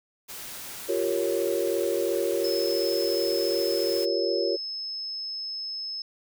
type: noise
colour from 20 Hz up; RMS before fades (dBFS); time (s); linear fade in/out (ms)
white; -39; 0.28-4.06; 20
type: chord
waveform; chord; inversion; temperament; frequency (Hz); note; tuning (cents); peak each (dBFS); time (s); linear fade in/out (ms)
sine; G half-diminished seventh; third; equal; 349.2 / 392 / 466.2 / 554.4; F4 / G4 / Bb4 / Db5; 0 / 0 / 0 / 0; -29; 0.88-4.57; 20
type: tone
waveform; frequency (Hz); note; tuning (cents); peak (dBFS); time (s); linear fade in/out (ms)
sine; 5200; E8; -24; -31; 2.44-6.02; 2
effects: none